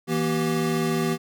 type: tone cluster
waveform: square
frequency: 163.5 / 238.1 / 385.4 Hz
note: E3 / A#3 / G4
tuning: -14 / +37 / -29 cents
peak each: -27 dBFS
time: 0.07-1.18 s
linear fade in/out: 50 ms
effects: none